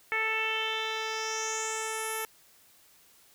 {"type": "tone with low-pass filter sweep", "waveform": "10% pulse", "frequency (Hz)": 441.2, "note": "A4", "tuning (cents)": 5, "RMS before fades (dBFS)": -32, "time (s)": [0.12, 2.25], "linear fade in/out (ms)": 0, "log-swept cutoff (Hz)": [2100, 12000], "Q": 4.7, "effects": ["white hiss -60 dBFS RMS until 3.34 s"]}